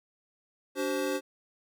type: tone cluster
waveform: square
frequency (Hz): 288.4 / 379.6 / 524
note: D4 / F#4 / C5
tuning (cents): -31 / +44 / +2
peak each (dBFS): -34 / -34 / -33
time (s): 0.75-1.21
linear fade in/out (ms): 50
effects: none